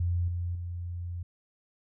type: tone with level steps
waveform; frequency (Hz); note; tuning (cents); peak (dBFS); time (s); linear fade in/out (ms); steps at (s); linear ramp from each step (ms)
sine; 87.31; F2; 0; -25 / -29 / -33; 0-1.23; 5; 0.28 / 0.55; 2
effects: none